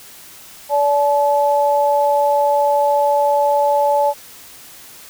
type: tone pair together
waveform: sine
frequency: 575.8 / 862 Hz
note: D5 / A5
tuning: -34 / -36 cents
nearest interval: perfect fifth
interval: 698 cents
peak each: -15 dBFS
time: 0.69-4.14 s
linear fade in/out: 50 ms
effects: white hiss -40 dBFS RMS until 5.09 s